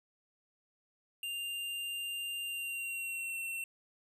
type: tone with pitch glide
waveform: square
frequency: 2794 to 2710 Hz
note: F7 to E7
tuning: 0 to +47 cents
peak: -37 dBFS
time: 1.23-3.64 s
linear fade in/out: 2 ms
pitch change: -53 cents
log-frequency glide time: 2.44-3.36 s
effects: none